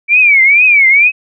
sine tone with vibrato, 2300 Hz, D7, 37 cents flat, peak -4 dBFS, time 0.08-1.12 s, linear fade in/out 50 ms, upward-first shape triangle, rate 2.2 Hz, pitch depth 190 cents each way, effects none

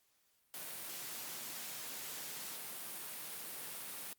white high-pass noise, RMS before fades -45 dBFS, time 0.54-4.13 s, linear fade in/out 0 ms, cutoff 120 Hz, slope 48 dB/octave, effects white hiss -75 dBFS RMS until 4.18 s + Opus 48 kbps

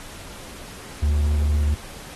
triangle tone, 74 Hz, D2, 14 cents sharp, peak -15 dBFS, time 1.02-1.75 s, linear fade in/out 10 ms, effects pink hiss -40 dBFS RMS until 2.15 s + AAC 32 kbps

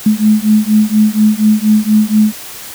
sine beating tone pair, 211.8 / 216 Hz, G#3 / A3, +34 / -32 cents, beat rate 4.2 Hz, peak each -10 dBFS, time 0.06-2.33 s, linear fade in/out 5 ms, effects white hiss -29 dBFS RMS until 2.74 s

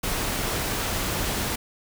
pink noise, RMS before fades -27 dBFS, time 0.03-1.56 s, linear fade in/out 10 ms, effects none

